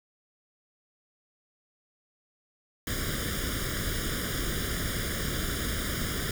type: noise with comb filter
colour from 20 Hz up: pink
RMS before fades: -31 dBFS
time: 2.87-6.31 s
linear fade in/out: 2 ms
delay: 0.58 ms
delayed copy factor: +0.9
effects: none